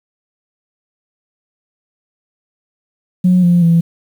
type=tone with pitch steps; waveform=sine; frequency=181.5 / 174.51 / 167.79 Hz; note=F#3 / F3 / E3; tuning=-33 / -1 / +31 cents; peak=-6 dBFS; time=3.24-3.81 s; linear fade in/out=10 ms; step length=190 ms; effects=tanh soft clip ceiling -3 dBFS + 7-bit